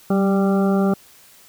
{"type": "harmonic tone with a mistuned harmonic", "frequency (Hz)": 196.7, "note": "G3", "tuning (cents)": 6, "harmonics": [1, 2, 3, 4, 6, 7], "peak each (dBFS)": [-16, -22, -26, -28, -32, -33], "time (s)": [0.1, 0.94], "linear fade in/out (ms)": 5, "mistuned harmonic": 1, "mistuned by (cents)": -28, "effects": ["white hiss -49 dBFS RMS until 1.48 s"]}